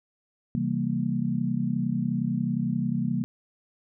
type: chord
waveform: sine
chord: C dominant seventh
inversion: none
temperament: equal with one note detuned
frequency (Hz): 133.64 / 164.81 / 196 / 233.1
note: C3 / E3 / G3 / Bb3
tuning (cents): +37 / 0 / 0 / 0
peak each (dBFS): -31 / -30 / -30 / -28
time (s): 0.55-3.24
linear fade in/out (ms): 0
effects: none